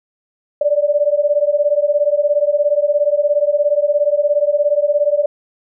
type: beating tone pair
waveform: sine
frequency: 577 / 594 Hz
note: D5 / D5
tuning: -31 / +20 cents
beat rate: 17 Hz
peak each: -15 dBFS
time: 0.61-5.26 s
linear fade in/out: 5 ms
effects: none